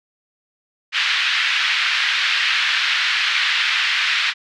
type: band-pass noise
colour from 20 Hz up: pink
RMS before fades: -19 dBFS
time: 0.92-4.34 s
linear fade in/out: 50 ms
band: 1600 to 3900 Hz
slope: 24 dB/octave
effects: none